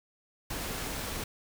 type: noise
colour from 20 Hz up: pink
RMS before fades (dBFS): -36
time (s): 0.5-1.24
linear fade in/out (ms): 5
effects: none